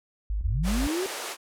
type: tone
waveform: sine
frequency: 51.2 Hz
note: G#1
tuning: 24 cents flat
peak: -25 dBFS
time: 0.3-0.87 s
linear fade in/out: 0 ms
type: linear sweep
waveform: sine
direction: up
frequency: 50.6 to 392 Hz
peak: -26 dBFS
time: 0.41-1.06 s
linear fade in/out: 0 ms
type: band-pass noise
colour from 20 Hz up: pink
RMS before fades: -35 dBFS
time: 0.63-1.37 s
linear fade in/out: 50 ms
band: 400 to 12000 Hz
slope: 24 dB/octave
effects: none